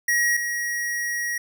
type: tone pair in turn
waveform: square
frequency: 1900 / 1900 Hz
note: A#6 / A#6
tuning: +33 / +33 cents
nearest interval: unison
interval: 0 cents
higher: neither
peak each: -19 / -25 dBFS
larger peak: first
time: 0.08-0.37 / 0.37-1.38 s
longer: second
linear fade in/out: 5 ms
effects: none